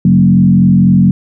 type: tone with frequency modulation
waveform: sine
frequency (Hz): 185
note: F#3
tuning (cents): 0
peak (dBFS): -4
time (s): 0.05-1.11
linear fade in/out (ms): 2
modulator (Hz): 44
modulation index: 1.1
effects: none